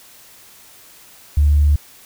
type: tone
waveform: sine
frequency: 73.42 Hz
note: D2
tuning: in tune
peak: -9 dBFS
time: 1.37-1.76 s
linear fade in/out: 5 ms
effects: tanh soft clip ceiling -5 dBFS + white hiss -45 dBFS RMS until 2.05 s